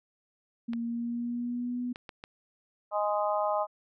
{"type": "tone with pitch glide", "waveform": "sine", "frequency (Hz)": [233.1, 246.1], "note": ["A#3", "B3"], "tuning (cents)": [0, -6], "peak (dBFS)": -30, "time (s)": [0.68, 1.93], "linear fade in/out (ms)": 10, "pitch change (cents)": 94, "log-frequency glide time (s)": [0.82, 1.81]}
{"type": "clicks", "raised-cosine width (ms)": 0.3, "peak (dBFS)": -25, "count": 4, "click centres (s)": [0.734, 1.959, 2.092, 2.239]}
{"type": "harmonic tone", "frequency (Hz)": 207.5, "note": "G#3", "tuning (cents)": -1, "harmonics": [3, 4, 5, 6], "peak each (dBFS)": [-29, -31, -33, -35], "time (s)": [2.91, 3.67], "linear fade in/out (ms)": 50}
{"effects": []}